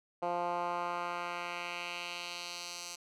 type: tone with band-pass filter sweep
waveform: 10% pulse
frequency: 174.61 Hz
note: F3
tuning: in tune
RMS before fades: -38 dBFS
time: 0.22-2.96 s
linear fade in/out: 10 ms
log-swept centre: 700 to 6100 Hz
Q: 1.5
effects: none